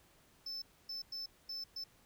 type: tone bursts at uneven times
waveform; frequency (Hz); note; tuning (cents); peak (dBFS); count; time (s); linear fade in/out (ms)
triangle; 5274; E8; 0; -39; 5; 0.46-0.62 / 0.89-1.02 / 1.12-1.26 / 1.49-1.64 / 1.76-1.84; 5
effects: pink hiss -67 dBFS RMS until 2.05 s